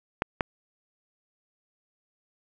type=clicks; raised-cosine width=0.5 ms; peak=-9 dBFS; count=2; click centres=0.221 / 0.408 s; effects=none